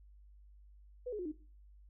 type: tone with pitch steps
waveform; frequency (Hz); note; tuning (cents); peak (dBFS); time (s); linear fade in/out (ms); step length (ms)
sine; 495.8 / 421.8 / 358.8 / 305.2; B4 / G#4 / F4 / D#4; +7 / +27 / +47 / -33; -37; 1.06-1.32; 10; 65
effects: noise-tail reverb RT60 0.4 s tail -20 dB re dry + added 50 Hz sine -56 dBFS peak until 1.89 s